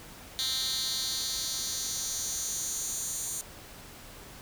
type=tone with high-pass filter sweep; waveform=10% pulse; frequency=261.6 Hz; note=C4; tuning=in tune; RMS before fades=-33 dBFS; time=0.39-3.41 s; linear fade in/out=0 ms; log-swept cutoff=3900 to 7600 Hz; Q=2.9; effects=pink hiss -48 dBFS RMS until 4.41 s